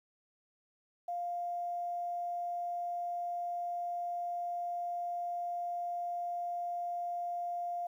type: tone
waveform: sine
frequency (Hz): 700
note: F5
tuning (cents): +4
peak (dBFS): -34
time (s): 1.08-7.87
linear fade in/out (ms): 5
effects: 11-bit